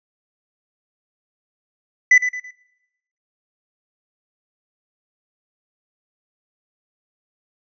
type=tone with echo; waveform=triangle; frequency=1996 Hz; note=B6; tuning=18 cents sharp; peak=-6 dBFS; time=2.11-2.18 s; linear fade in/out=5 ms; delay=110 ms; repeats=3; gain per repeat=-9 dB; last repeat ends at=2.51 s; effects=noise-tail reverb RT60 0.9 s tail -24 dB re dry + resampled to 16000 Hz